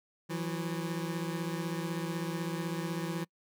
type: beating tone pair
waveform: 25% pulse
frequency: 164.81 / 180.81 Hz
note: E3 / F#3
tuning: 0 / -40 cents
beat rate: 16 Hz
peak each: -31 / -34 dBFS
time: 0.29-3.25 s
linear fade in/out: 20 ms
effects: noise-tail reverb RT60 0.1 s tail -26 dB re dry